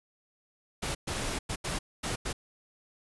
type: noise bursts at uneven times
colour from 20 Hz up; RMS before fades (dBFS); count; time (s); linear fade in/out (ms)
pink; -33; 6; 0.82-0.95 / 1.07-1.39 / 1.49-1.56 / 1.64-1.79 / 2.03-2.16 / 2.25-2.33; 10
effects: resampled to 24000 Hz